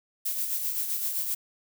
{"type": "noise with tremolo", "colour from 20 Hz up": "violet", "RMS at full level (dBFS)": -28, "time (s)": [0.25, 1.35], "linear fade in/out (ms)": 10, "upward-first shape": "sine", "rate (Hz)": 7.7, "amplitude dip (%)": 45, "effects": []}